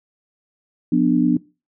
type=chord; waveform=sine; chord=B diminished; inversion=second; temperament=just; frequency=177.8 / 246.9 / 296.3 Hz; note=F3 / B3 / D4; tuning=+31 / 0 / +15 cents; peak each=-20 / -17 / -17 dBFS; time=0.92-1.37 s; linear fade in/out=5 ms; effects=noise-tail reverb RT60 0.3 s tail -21 dB re dry